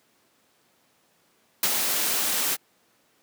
white noise with ADSR envelope, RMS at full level -21 dBFS, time 1.63-2.57 s, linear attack 3 ms, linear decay 54 ms, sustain -4 dB, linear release 35 ms, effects pink hiss -64 dBFS RMS until 3.22 s + high-pass 200 Hz 12 dB/octave

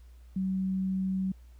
sine tone, 189.3 Hz, F#3, 40 cents sharp, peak -27 dBFS, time 0.36-1.32 s, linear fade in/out 5 ms, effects added 60 Hz sine -49 dBFS peak until 1.59 s + pink hiss -68 dBFS RMS until 1.59 s

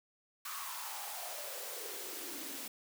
white noise with high-pass filter sweep, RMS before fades -43 dBFS, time 0.45-2.68 s, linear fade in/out 5 ms, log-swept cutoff 1200 to 240 Hz, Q 5.5, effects none

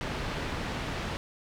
pink low-pass noise, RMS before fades -34 dBFS, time 0.01-1.17 s, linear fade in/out 0 ms, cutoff 3600 Hz, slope 12 dB/octave, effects none

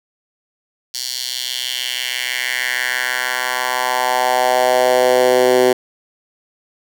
10% pulse tone with high-pass filter sweep, 126.2 Hz, B2, 38 cents sharp, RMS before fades -17 dBFS, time 0.94-5.73 s, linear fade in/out 5 ms, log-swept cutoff 4700 to 370 Hz, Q 2.5, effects none

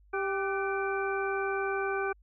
harmonic tone with a mistuned harmonic, 392.2 Hz, G4, 1 cent sharp, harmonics 1 / 2 / 3 / 4 / 6, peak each -31 / -36 / -37 / -35 / -41 dBFS, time 0.13-2.13 s, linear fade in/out 10 ms, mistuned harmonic 4, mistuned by -59 cents, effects added 50 Hz sine -57 dBFS peak until 2.22 s

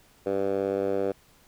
10% pulse tone with band-pass filter, 98.1 Hz, G2, 2 cents sharp, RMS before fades -27 dBFS, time 0.26-1.12 s, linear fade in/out 5 ms, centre 480 Hz, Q 2.3, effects pink hiss -59 dBFS RMS until 1.47 s

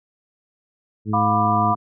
harmonic tone, 106.9 Hz, A2, 49 cents flat, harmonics 1 / 2 / 3 / 4, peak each -24 / -24 / -30 / -36 dBFS, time 1.05-1.76 s, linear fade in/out 50 ms
sine chord, B diminished, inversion second, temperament just, 711.2 / 987.8 / 1185.3 Hz, F5 / B5 / D6, +31 / 0 / +16 cents, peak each -21 dBFS, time 1.13-1.75 s, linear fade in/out 10 ms
effects none

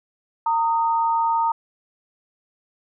sine tone pair together, 917.7 / 1244.5 Hz, A#5 / D#6, -27 / 0 cents, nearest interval perfect fourth, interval 527 cents, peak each -18 / -26 dBFS, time 0.46-1.52 s, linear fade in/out 5 ms, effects none

